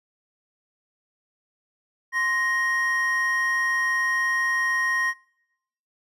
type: tone pair together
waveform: triangle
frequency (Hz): 1050.2 / 1873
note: C6 / A#6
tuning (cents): +6 / +8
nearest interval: minor seventh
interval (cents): 1002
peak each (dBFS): -27 / -20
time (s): 2.12-5.14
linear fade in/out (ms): 50
effects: noise-tail reverb RT60 0.9 s tail -25 dB re dry + resampled to 32000 Hz